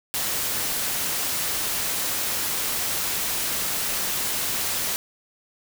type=noise; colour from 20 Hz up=white; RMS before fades=-26 dBFS; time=0.14-4.96 s; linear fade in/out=0 ms; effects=none